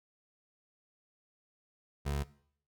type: tone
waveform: 25% pulse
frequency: 71 Hz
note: C#2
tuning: 42 cents sharp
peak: -28 dBFS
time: 2.05-2.24 s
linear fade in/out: 20 ms
effects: noise-tail reverb RT60 0.6 s tail -19 dB re dry